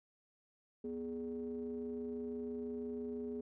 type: ring-modulated tone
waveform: triangle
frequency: 86 Hz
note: F2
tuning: 26 cents flat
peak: -34 dBFS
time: 0.84-3.41 s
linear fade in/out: 5 ms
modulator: 331 Hz
effects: none